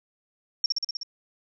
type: tone with echo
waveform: sine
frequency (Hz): 5510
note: F8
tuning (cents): -24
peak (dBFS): -19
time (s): 0.64-0.66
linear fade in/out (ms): 2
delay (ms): 62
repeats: 6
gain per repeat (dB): -2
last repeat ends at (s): 1.032
effects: none